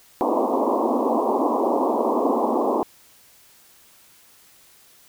pink band-pass noise, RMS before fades -21 dBFS, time 0.21-2.83 s, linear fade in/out 0 ms, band 230 to 1100 Hz, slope 96 dB/octave, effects white hiss -53 dBFS RMS until 5.08 s

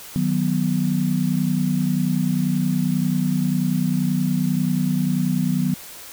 sine chord, B major, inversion first, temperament equal with one note detuned, 154.67 / 185 / 246.9 Hz, D#3 / F#3 / B3, -10 / 0 / 0 cents, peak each -23 / -21 / -23 dBFS, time 0.16-5.74 s, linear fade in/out 0 ms, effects white hiss -39 dBFS RMS until 6.12 s

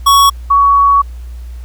square / sine tone pair in turn, 1116 / 1123.1 Hz, C#6 / C#6, +11 / +22 cents, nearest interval unison, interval 11 cents, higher second, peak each -5 dBFS, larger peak neither, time 0.06-0.3 / 0.5-1.02 s, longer second, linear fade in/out 10 ms, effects added 60 Hz sine -24 dBFS peak until 1.64 s + pink hiss -47 dBFS RMS until 1.64 s

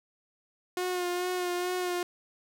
sawtooth tone with vibrato, 359.1 Hz, F4, 48 cents sharp, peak -25 dBFS, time 0.77-2.03 s, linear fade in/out 2 ms, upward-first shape sine, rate 2.3 Hz, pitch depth 26 cents each way, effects none

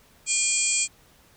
harmonic tone with a mistuned harmonic, 806 Hz, G5, 48 cents sharp, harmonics 3 / 4 / 5 / 6 / 7 / 8 / 9 / 10, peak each -29 / -35 / -34 / -35 / -36 / -33 / -25 / -26 dBFS, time 0.26-0.88 s, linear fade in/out 50 ms, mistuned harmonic 5, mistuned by +120 cents, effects pink hiss -57 dBFS RMS until 1.36 s

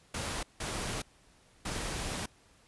pink noise bursts at uneven times, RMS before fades -36 dBFS, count 3, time 0.14-0.43 / 0.6-1.02 / 1.65-2.26 s, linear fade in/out 5 ms, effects pink hiss -63 dBFS RMS until 2.67 s + resampled to 24000 Hz

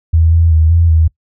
sine tone with pitch steps, 81.4 / 83.1 / 79.6 / 84.1 / 80.4 Hz, E2 / E2 / D#2 / E2 / E2, -21 / +15 / +40 / +35 / -43 cents, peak -6 dBFS, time 0.13-1.08 s, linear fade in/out 10 ms, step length 190 ms, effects noise-tail reverb RT60 0.1 s tail -23 dB re dry

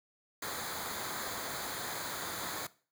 pink noise with comb filter, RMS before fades -39 dBFS, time 0.42-2.67 s, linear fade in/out 5 ms, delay 0.36 ms, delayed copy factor -0.7, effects noise-tail reverb RT60 0.4 s tail -19 dB re dry + high-pass 80 Hz 12 dB/octave

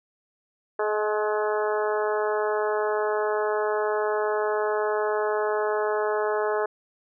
harmonic tone with a mistuned harmonic, 212.4 Hz, G#3, 39 cents sharp, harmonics 2 / 3 / 4 / 5 / 6 / 7 / 8, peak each -25 / -29 / -31 / -33 / -35 / -36 / -37 dBFS, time 0.79-6.66 s, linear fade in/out 5 ms, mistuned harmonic 3, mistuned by -15 cents, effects none

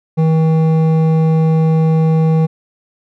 sine tone with hard clipping, 160 Hz, D#3, 49 cents sharp, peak -11 dBFS, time 0.17-2.47 s, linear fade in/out 20 ms, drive 10 dB, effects none

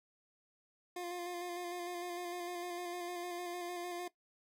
25% pulse tone with vibrato, 352.1 Hz, F4, 14 cents sharp, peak -36 dBFS, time 0.96-4.08 s, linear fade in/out 5 ms, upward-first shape square, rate 6.6 Hz, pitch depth 20 cents each way, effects noise-tail reverb RT60 0.1 s tail -17 dB re dry

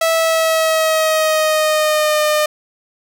sawtooth tone with pitch glide, 654 to 606.7 Hz, E5 to D#5, -14 to -44 cents, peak -9 dBFS, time 0.01-2.46 s, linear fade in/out 5 ms, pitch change -130 cents, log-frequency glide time 0.12-2.21 s, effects none

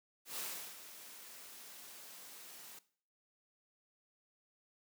white noise with ADSR envelope, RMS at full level -41 dBFS, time 0.25-2.79 s, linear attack 130 ms, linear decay 370 ms, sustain -12 dB, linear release 4 ms, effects noise-tail reverb RT60 0.5 s tail -18 dB re dry + high-pass 200 Hz 12 dB/octave

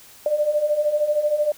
sine beating tone pair, 587.3 / 600.3 Hz, D5 / D5, 0 / +38 cents, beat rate 13 Hz, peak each -24 / -19 dBFS, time 0.26-1.52 s, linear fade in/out 2 ms, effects white hiss -47 dBFS RMS until 1.57 s

